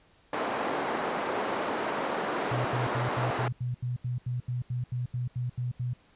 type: band-pass noise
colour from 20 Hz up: white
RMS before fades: -31 dBFS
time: 0.33-3.48 s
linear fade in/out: 2 ms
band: 260 to 1000 Hz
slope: 12 dB/octave
type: tone bursts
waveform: sine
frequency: 123.47 Hz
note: B2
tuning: in tune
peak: -28 dBFS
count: 16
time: 2.51-5.935 s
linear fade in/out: 5 ms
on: 140 ms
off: 79 ms
effects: pink hiss -62 dBFS RMS until 6.15 s + resampled to 8000 Hz